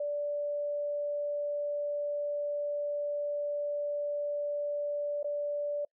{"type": "tone with dropouts", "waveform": "sine", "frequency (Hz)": 583, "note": "D5", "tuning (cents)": -13, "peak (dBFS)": -30, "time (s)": [0, 5.85], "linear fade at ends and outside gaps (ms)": 5, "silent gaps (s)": [5.23, 5.243], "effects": ["noise-tail reverb RT60 0.1 s tail -26 dB re dry"]}